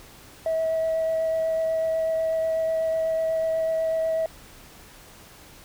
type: tone with vibrato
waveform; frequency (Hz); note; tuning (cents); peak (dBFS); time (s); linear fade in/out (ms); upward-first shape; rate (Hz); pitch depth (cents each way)
sine; 646; E5; -35; -20; 0.46-4.26; 2; sine; 8.1; 9
effects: tanh soft clip ceiling -19 dBFS + pink hiss -48 dBFS RMS until 5.64 s